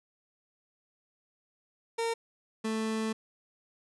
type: tone pair in turn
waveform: 30% pulse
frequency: 459.2 / 220.5 Hz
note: A#4 / A3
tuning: -26 / +4 cents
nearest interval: octave + minor second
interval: 1270 cents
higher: first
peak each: -26 / -27 dBFS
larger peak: first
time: 1.98-2.14 / 2.64-3.13 s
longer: second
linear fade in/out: 10 ms
effects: resampled to 24000 Hz